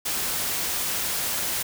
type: noise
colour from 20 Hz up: white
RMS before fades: -27 dBFS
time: 0.05-1.63 s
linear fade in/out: 10 ms
effects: none